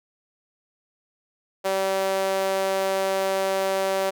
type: tone with high-pass filter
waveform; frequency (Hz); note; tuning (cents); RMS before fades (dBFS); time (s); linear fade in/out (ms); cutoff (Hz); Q
sawtooth; 192.5; G3; -31; -24; 1.64-4.11; 20; 530; 2.9
effects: none